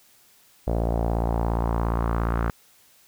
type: tone with low-pass filter sweep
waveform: sawtooth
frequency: 57.2 Hz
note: A#1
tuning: 32 cents flat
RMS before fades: -24 dBFS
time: 0.67-2.5 s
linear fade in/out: 0 ms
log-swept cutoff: 620 to 1400 Hz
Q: 2.7
effects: white hiss -57 dBFS RMS until 3.07 s